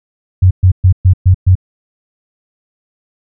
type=tone bursts; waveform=sine; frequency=92.5 Hz; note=F#2; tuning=in tune; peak=-3 dBFS; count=6; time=0.42-1.554 s; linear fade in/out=10 ms; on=89 ms; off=120 ms; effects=none